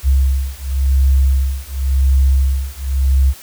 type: beating tone pair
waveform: sine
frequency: 66.6 / 67.52 Hz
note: C2 / C#2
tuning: +31 / -45 cents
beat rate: 0.92 Hz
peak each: -14 dBFS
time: 0.03-3.34 s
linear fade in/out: 50 ms
effects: white hiss -38 dBFS RMS until 3.42 s